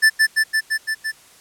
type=tone with echo; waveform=square; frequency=1760 Hz; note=A6; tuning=in tune; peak=-10 dBFS; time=0.02-0.1 s; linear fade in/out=20 ms; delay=170 ms; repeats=6; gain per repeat=-2 dB; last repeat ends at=1.12 s; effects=white hiss -49 dBFS RMS until 1.4 s + low-pass 11000 Hz 12 dB/octave